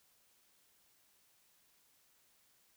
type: silence
effects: white hiss -71 dBFS RMS until 2.76 s